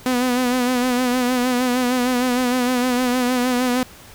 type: tone with vibrato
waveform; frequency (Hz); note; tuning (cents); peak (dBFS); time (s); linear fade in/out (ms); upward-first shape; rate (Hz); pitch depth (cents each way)
sawtooth; 249.6; B3; +19; -13; 0.06-3.83; 0; sine; 6.5; 46
effects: pink hiss -43 dBFS RMS until 4.14 s